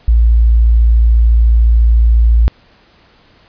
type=tone; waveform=sine; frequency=57 Hz; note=A#1; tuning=38 cents flat; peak=-5 dBFS; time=0.08-2.48 s; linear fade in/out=0 ms; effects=pink hiss -48 dBFS RMS until 3.48 s + resampled to 11025 Hz